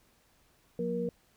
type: tone cluster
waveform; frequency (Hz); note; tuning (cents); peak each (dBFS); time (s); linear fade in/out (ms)
sine; 179.5 / 236.3 / 473.7; F3 / A#3 / A#4; +48 / +24 / +28; -35 / -37 / -32; 0.79-1.09; 2
effects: pink hiss -67 dBFS RMS until 1.36 s